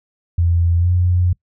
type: tone with pitch glide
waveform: sine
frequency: 85.3 to 89.23 Hz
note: F2 to F2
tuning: -40 to +38 cents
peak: -12 dBFS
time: 0.38-1.33 s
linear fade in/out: 5 ms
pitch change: +78 cents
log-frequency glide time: 0.78-0.89 s
effects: noise-tail reverb RT60 0.1 s tail -23 dB re dry